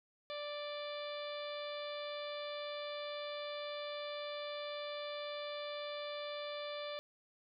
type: harmonic tone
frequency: 587.3 Hz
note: D5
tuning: in tune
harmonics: 1 / 2 / 3 / 4 / 5 / 6 / 7 / 8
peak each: -42 / -49 / -54 / -52 / -56 / -49 / -55 / -58 dBFS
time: 0.3-6.99 s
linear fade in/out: 0 ms
effects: none